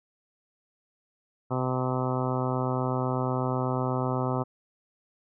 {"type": "harmonic tone", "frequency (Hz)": 128.1, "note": "C3", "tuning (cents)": -36, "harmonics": [1, 2, 3, 4, 5, 6, 7, 8, 9, 10], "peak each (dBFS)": [-29, -32, -34, -35, -36, -37, -37, -38, -39, -39], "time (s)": [1.5, 4.44], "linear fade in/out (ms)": 20, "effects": []}